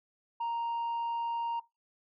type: tone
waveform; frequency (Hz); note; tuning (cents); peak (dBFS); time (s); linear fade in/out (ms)
sine; 932.3; A#5; 0; -28; 0.4-1.6; 10
effects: noise-tail reverb RT60 0.2 s tail -20 dB re dry + tanh soft clip ceiling -30 dBFS